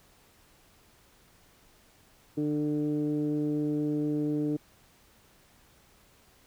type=tone with low-pass filter; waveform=15% pulse; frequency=149.3 Hz; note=D3; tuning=29 cents sharp; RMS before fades=-29 dBFS; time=2.37-4.57 s; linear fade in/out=10 ms; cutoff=350 Hz; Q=4.4; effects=pink hiss -61 dBFS RMS until 6.46 s